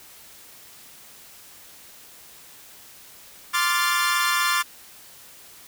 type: chord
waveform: sawtooth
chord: D minor seventh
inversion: third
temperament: equal with one note detuned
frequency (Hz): 1046.5 / 1174.7 / 1396.9 / 1749.9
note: C6 / D6 / F6 / A6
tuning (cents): 0 / 0 / 0 / -10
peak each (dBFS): -22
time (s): 3.53-4.63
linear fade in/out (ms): 20
effects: white hiss -47 dBFS RMS until 5.67 s